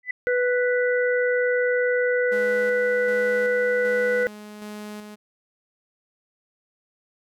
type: tone with exponential growth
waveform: sine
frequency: 1998 Hz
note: B6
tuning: 20 cents sharp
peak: -20 dBFS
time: 0.03-0.11 s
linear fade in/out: 5 ms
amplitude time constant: 16 ms
type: harmonic tone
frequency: 493.9 Hz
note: B4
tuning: in tune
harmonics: 1 / 3 / 4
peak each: -20 / -26 / -29 dBFS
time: 0.27-4.27 s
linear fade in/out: 0 ms
type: tone with tremolo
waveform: sawtooth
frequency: 210 Hz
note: G#3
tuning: 19 cents sharp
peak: -30 dBFS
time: 2.31-5.16 s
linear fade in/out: 20 ms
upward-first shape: square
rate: 1.3 Hz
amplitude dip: 40%
effects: none